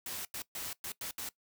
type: noise bursts at uneven times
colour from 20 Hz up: white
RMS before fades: -40 dBFS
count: 6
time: 0.06-0.25 / 0.34-0.42 / 0.55-0.73 / 0.84-0.92 / 1.01-1.11 / 1.18-1.29 s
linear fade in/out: 2 ms
effects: noise-tail reverb RT60 0.1 s tail -19 dB re dry